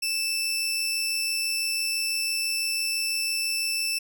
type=tone pair together; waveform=sawtooth; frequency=2637 / 5360 Hz; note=E7 / E8; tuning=0 / +28 cents; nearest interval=octave; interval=1228 cents; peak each=-25 dBFS; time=0.02-3.99 s; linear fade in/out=10 ms; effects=none